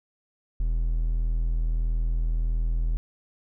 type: tone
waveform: triangle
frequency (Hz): 40.78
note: E1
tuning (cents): -18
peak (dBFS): -20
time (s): 0.6-2.97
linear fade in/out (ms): 0
effects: none